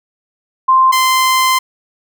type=tone pair in turn; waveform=sine / sawtooth; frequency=1046.5 / 1038.1 Hz; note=C6 / C6; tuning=0 / -14 cents; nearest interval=unison; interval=14 cents; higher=first; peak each=-6 dBFS; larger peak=neither; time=0.68-0.92 / 0.92-1.59 s; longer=second; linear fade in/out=10 ms; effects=none